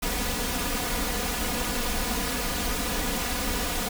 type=noise with comb filter; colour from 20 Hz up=pink; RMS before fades=-28 dBFS; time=0.02-3.89 s; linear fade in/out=10 ms; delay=4.1 ms; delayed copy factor=+0.85; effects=none